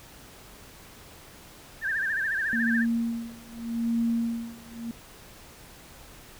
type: tone with vibrato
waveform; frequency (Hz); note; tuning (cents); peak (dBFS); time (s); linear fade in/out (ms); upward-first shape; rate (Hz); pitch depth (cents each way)
sine; 1677; G#6; +16; -25; 1.81-2.86; 50; sine; 14; 140
type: tone with tremolo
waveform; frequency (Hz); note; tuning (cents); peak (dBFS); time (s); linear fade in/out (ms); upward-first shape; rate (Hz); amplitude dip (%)
sine; 231.7; A#3; -10; -22; 2.53-4.91; 0; sine; 0.83; 95
effects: pink hiss -49 dBFS RMS until 6.39 s